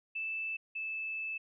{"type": "tone pair in turn", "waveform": "sine", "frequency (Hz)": [2637, 2624], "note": ["E7", "E7"], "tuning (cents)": [0, -9], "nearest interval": "unison", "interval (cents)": 9, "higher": "first", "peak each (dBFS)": [-34, -35], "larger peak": "first", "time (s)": [[0.15, 0.57], [0.75, 1.38]], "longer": "second", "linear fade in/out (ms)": 10, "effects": []}